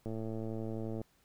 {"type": "click train", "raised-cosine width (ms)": 2, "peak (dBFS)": -27, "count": 107, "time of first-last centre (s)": [0.06, 1.015], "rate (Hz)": 111, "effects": ["pink hiss -70 dBFS RMS until 1.24 s"]}